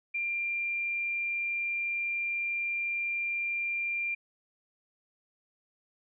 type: tone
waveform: sine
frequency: 2383 Hz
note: D7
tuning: 25 cents sharp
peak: -29 dBFS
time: 0.14-4.15 s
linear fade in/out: 10 ms
effects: none